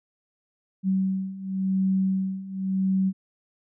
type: beating tone pair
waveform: sine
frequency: 189.9 / 190.82 Hz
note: F#3 / G3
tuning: +45 / -46 cents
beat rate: 0.92 Hz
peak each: -27 / -24 dBFS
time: 0.83-3.13 s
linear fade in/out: 50 ms
effects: none